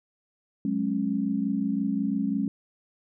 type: tone cluster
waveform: sine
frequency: 184.4 / 210.1 / 273.5 Hz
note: F#3 / G#3 / C#4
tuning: -6 / +20 / -23 cents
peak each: -31 / -27 / -28 dBFS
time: 0.65-2.48 s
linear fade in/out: 2 ms
effects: none